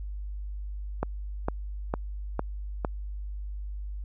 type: click train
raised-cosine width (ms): 1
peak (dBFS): -13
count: 5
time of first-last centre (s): 1.03-2.848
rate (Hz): 2.2
effects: added 50 Hz sine -33 dBFS peak until 4.04 s